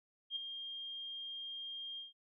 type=tone with ADSR envelope; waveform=sine; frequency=3213 Hz; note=G7; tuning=42 cents sharp; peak=-34 dBFS; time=0.3-2.13 s; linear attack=60 ms; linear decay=10 ms; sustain=-8 dB; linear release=150 ms; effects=none